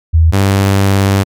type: tone pair in turn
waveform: sine / sawtooth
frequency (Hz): 81 / 98.16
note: E2 / G2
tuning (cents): -30 / +3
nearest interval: minor third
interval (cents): 333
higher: second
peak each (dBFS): -4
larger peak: neither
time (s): 0.13-0.32 / 0.32-1.24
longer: second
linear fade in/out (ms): 20
effects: MP3 96 kbps